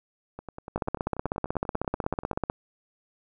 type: two click trains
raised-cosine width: 1 ms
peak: -12 / -24 dBFS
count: 29 / 21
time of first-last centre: 0.76-2.499 / 0.39-2.332 s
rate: 16.1 / 10.3 Hz
effects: none